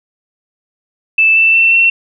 sine tone with pitch steps, 2637 / 2661 / 2686 / 2711 Hz, E7 / E7 / E7 / E7, 0 / +16 / +32 / +48 cents, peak -6 dBFS, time 1.18-1.9 s, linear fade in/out 5 ms, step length 180 ms, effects none

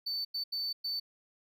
triangle tone bursts at uneven times, 4527 Hz, C#8, 36 cents sharp, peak -31 dBFS, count 4, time 0.06-0.25 / 0.34-0.44 / 0.52-0.73 / 0.84-1 s, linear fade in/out 10 ms, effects none

